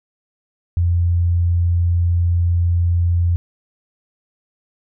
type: tone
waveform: sine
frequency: 86.5 Hz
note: F2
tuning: 16 cents flat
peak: -13 dBFS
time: 0.77-3.36 s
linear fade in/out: 0 ms
effects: none